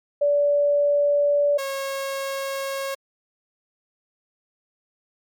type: tone pair in turn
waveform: sine / sawtooth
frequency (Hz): 578 / 545.6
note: D5 / C#5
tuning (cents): -28 / -28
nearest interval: minor second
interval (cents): 100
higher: first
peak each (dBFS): -16 / -22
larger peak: first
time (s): 0.21-1.58 / 1.58-2.95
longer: neither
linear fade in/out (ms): 10
effects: MP3 96 kbps